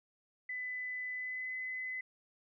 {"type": "tone with pitch glide", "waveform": "sine", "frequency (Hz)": [2003, 2023], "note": ["B6", "B6"], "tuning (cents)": [24, 41], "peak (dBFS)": -37, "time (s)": [0.49, 2.01], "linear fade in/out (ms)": 5, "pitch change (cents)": 17, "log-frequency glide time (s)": [1.14, 1.51], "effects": []}